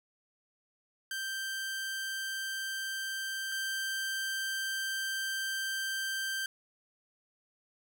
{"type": "tone pair in turn", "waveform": "sawtooth", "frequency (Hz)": [1568, 1568], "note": ["G6", "G6"], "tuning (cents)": [0, 0], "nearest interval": "unison", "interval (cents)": 0, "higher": "neither", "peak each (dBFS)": [-31, -29], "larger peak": "second", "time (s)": [[1.11, 3.52], [3.52, 6.46]], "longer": "second", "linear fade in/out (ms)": 2, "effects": []}